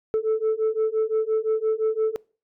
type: beating tone pair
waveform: sine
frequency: 435.8 / 441.6 Hz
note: A4 / A4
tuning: -17 / +6 cents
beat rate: 5.8 Hz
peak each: -22 / -21 dBFS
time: 0.14-2.16 s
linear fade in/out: 0 ms
effects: noise-tail reverb RT60 0.4 s tail -25 dB re dry + tanh soft clip ceiling -17 dBFS